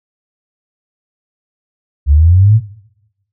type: exponential sweep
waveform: sine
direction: up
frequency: 68.2 to 116.54 Hz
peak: -4 dBFS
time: 2.06-2.61 s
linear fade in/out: 50 ms
effects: noise-tail reverb RT60 1.0 s tail -23 dB re dry